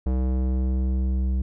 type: tone with low-pass filter sweep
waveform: square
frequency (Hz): 64.3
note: C2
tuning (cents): -30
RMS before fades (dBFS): -23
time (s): 0.06-1.42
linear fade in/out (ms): 5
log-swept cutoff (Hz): 590 to 190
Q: 0.73
effects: none